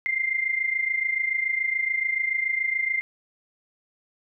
sine tone pair together, 2073 / 2100 Hz, C7 / C7, -17 / +6 cents, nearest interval unison, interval 23 cents, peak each -28 / -24 dBFS, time 0.06-3.01 s, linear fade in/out 0 ms, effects none

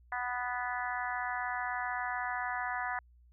harmonic tone, 246.9 Hz, B3, in tune, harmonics 3 / 4 / 5 / 6 / 7 / 8, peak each -38 / -39 / -42 / -41 / -39 / -43 dBFS, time 0.12-2.99 s, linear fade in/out 2 ms, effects added 60 Hz sine -58 dBFS peak until 3.32 s

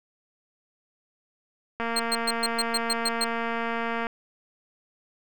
click train, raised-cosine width 0.5 ms, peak -15 dBFS, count 525, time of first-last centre 1.8-4.068 s, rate 231 Hz
30% pulse tone bursts, 4216 Hz, C8, 12 cents sharp, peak -20 dBFS, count 9, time 1.96-3.244 s, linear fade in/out 5 ms, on 36 ms, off 120 ms
effects none

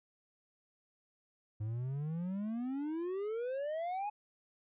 triangle exponential sweep, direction up, 103.83 to 848 Hz, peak -33 dBFS, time 1.6-4.1 s, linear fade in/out 10 ms, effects resampled to 8000 Hz

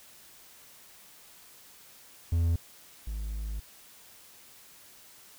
triangle tone pair in turn, 84 / 53.21 Hz, E2 / G#1, +33 / +43 cents, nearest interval minor sixth, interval 790 cents, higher first, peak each -21 / -30 dBFS, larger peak first, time 2.32-2.56 / 3.07-3.6 s, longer second, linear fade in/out 5 ms, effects white hiss -54 dBFS RMS until 5.38 s

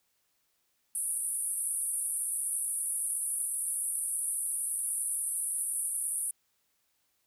white band-pass noise, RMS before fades -33 dBFS, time 0.95-6.31 s, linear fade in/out 2 ms, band 9100 to 11000 Hz, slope 96 dB/octave, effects white hiss -75 dBFS RMS until 7.26 s

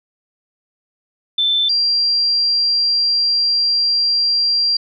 sine tone pair in turn, 3537 / 4745 Hz, A7 / D8, +8 / +17 cents, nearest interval perfect fourth, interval 509 cents, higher second, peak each -13 dBFS, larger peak neither, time 1.38-1.69 / 1.69-4.77 s, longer second, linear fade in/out 5 ms, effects none

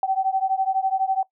sine beating tone pair, 762 / 774 Hz, G5 / G5, -49 / -22 cents, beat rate 12 Hz, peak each -22 / -23 dBFS, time 0.03-1.23 s, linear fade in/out 2 ms, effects noise-tail reverb RT60 0.1 s tail -19 dB re dry

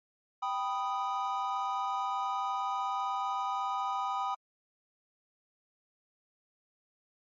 triangle chord, G augmented, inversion none, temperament equal, 784 / 987.8 / 1244.5 Hz, G5 / B5 / D#6, 0 / 0 / 0 cents, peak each -33 dBFS, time 0.42-4.35 s, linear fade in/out 10 ms, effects MP3 32 kbps

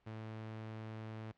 sawtooth tone, 110 Hz, A2, in tune, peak -40 dBFS, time 0.06-1.32 s, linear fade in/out 10 ms, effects pink hiss -75 dBFS RMS until 1.37 s + low-pass 3000 Hz 12 dB/octave

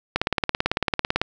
click train, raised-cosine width 0.3 ms, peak -4 dBFS, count 20, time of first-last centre 0.16-1.216 s, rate 18 Hz, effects none

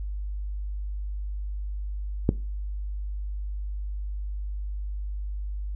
click, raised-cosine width 3 ms, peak -6 dBFS, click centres 2.291 s, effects noise-tail reverb RT60 0.3 s tail -19 dB re dry + added 50 Hz sine -29 dBFS peak until 5.75 s

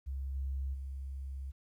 sine tone with level steps, 67.4 Hz, C#2, 48 cents flat, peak -35 / -33 / -38 dBFS, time 0.06-1.52 s, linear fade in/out 20 ms, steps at 0.34 / 0.73 s, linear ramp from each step 20 ms, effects 12-bit

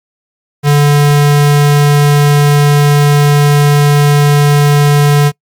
square tone, 145.4 Hz, D3, 17 cents flat, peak -5 dBFS, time 0.63-5.32 s, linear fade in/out 50 ms, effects noise-tail reverb RT60 0.1 s tail -24 dB re dry + MP3 96 kbps

